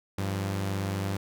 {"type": "tone pair together", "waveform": "sawtooth", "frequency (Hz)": [98, 172.76], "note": ["G2", "F3"], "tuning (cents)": [0, -18], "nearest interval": "minor seventh", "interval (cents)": 982, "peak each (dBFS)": [-25, -33], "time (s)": [0.18, 1.17], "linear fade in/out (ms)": 5, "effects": []}